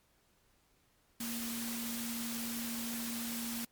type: tone in noise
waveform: sine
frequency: 233.1 Hz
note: A#3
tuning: in tune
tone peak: -39 dBFS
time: 1.2-3.65 s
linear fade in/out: 5 ms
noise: white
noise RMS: -41 dBFS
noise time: 1.2-3.65 s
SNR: -1 dB
effects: pink hiss -71 dBFS RMS until 3.71 s + MP3 96 kbps